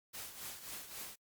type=noise with tremolo; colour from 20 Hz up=white; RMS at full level=-44 dBFS; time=0.13-1.16 s; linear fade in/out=20 ms; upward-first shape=triangle; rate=3.7 Hz; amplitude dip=70%; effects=noise-tail reverb RT60 0.1 s tail -26 dB re dry + Opus 48 kbps